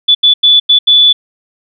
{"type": "tone bursts at uneven times", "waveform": "sine", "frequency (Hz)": 3463, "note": "A7", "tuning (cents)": -28, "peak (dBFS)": -3, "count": 5, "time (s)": [[0.08, 0.15], [0.23, 0.34], [0.43, 0.6], [0.69, 0.79], [0.87, 1.13]], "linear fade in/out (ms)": 10, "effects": []}